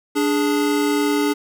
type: tone pair together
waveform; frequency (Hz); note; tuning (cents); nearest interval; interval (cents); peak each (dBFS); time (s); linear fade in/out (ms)
square; 292.3 / 415.3; D4 / G#4; -8 / 0; tritone; 608; -19 / -22; 0.15-1.34; 20
effects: none